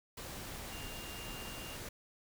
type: tone in noise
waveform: sine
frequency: 2803 Hz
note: F7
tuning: 6 cents sharp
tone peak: -50 dBFS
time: 0.72-1.76 s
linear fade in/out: 5 ms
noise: pink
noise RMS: -45 dBFS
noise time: 0.17-1.89 s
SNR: -8 dB
effects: none